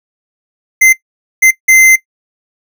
square tone bursts at uneven times, 2072 Hz, C7, 17 cents flat, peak -4 dBFS, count 3, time 0.81-0.93 / 1.42-1.51 / 1.68-1.96 s, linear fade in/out 10 ms, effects noise-tail reverb RT60 0.1 s tail -17 dB re dry

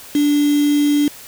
sine tone with quantisation, 291.9 Hz, D4, 10 cents flat, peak -12 dBFS, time 0.15-1.08 s, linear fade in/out 2 ms, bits 4, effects white hiss -38 dBFS RMS until 1.27 s

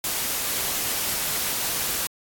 white noise, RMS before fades -26 dBFS, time 0.04-2.07 s, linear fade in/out 2 ms, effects AAC 64 kbps

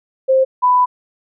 sine tone pair in turn, 527 / 994.8 Hz, C5 / B5, +12 / +12 cents, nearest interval major seventh, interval 1100 cents, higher second, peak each -9 dBFS, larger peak neither, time 0.28-0.45 / 0.62-0.86 s, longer second, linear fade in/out 20 ms, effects none

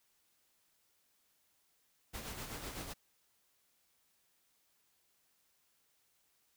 pink noise with tremolo, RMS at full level -43 dBFS, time 2.13-2.94 s, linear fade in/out 20 ms, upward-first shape sine, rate 7.9 Hz, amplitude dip 45%, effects white hiss -75 dBFS RMS until 6.56 s

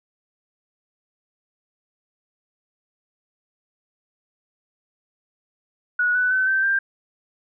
sine tone with pitch steps, 1462 / 1491.9 / 1522.3 / 1553.4 / 1585.1 Hz, F#6 / F#6 / F#6 / G6 / G6, -21 / +14 / +49 / -16 / +19 cents, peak -17 dBFS, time 5.99-6.79 s, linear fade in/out 5 ms, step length 160 ms, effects none

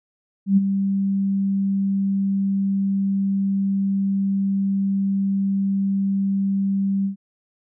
sine tone with ADSR envelope, 196 Hz, G3, in tune, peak -10 dBFS, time 0.46-7.16 s, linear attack 110 ms, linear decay 24 ms, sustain -8 dB, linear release 110 ms, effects none

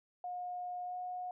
sine tone with pitch glide, 718 to 725.5 Hz, F5 to F#5, +48 to -34 cents, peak -38 dBFS, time 0.24-1.31 s, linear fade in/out 2 ms, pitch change +18 cents, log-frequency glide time 0.84-0.96 s, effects none

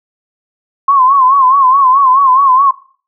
sine tone with vibrato, 1067 Hz, C6, 34 cents sharp, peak -5 dBFS, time 0.88-2.71 s, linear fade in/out 5 ms, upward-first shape sine, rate 4.7 Hz, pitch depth 100 cents each way, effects noise-tail reverb RT60 0.4 s tail -17 dB re dry

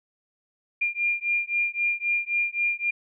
sine beating tone pair, 2400 / 2403.8 Hz, D7 / D7, +37 / +40 cents, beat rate 3.8 Hz, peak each -26 dBFS, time 0.81-2.91 s, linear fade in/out 10 ms, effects none

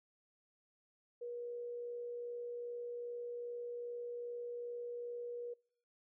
sine tone with amplitude modulation, 480 Hz, B4, 49 cents flat, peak -40 dBFS, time 1.21-5.54 s, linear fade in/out 10 ms, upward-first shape sine, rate 62.5 Hz, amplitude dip 25%, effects noise-tail reverb RT60 0.6 s tail -26 dB re dry

